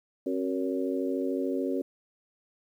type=harmonic tone with a mistuned harmonic; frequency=93.6 Hz; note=F#2; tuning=20 cents sharp; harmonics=3 / 4 / 5 / 6; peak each=-30 / -32 / -34 / -36 dBFS; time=0.26-1.82 s; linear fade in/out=5 ms; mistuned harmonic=3; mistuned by=-68 cents; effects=10-bit